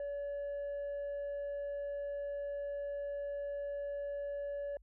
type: tone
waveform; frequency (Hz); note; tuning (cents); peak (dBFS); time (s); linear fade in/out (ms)
sine; 570; C#5; +48; -34; 0-4.77; 2
effects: tanh soft clip ceiling -36 dBFS + added 50 Hz sine -59 dBFS peak until 4.82 s